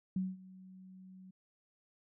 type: tone with ADSR envelope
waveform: sine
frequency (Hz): 187.1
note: F#3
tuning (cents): +20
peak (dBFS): -30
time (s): 0.16-1.31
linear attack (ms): 4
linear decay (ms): 200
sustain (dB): -21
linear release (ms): 8
effects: none